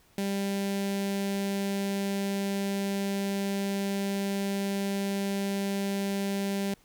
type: tone with notch filter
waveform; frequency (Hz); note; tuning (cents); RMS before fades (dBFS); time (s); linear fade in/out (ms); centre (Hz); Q
sawtooth; 197.8; G3; +16; -30; 0.18-6.74; 2; 1200; 1.4
effects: pink hiss -62 dBFS RMS until 6.84 s